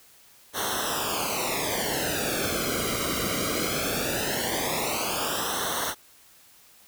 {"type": "noise with flanger", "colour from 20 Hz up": "pink", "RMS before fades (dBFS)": -28, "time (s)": [0.53, 5.95], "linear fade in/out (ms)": 50, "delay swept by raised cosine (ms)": [0.41, 1.16], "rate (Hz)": 0.19, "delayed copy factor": -1, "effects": ["white hiss -55 dBFS RMS until 6.87 s"]}